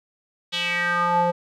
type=tone with band-pass filter sweep; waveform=square; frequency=174.61 Hz; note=F3; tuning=in tune; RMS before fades=-22 dBFS; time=0.52-1.32 s; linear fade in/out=20 ms; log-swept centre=3500 to 650 Hz; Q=4.3; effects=none